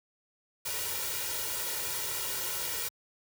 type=noise with comb filter; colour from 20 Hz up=white; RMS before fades=-34 dBFS; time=0.65-2.89 s; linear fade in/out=10 ms; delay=2.1 ms; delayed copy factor=+1; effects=high-pass 60 Hz 12 dB/octave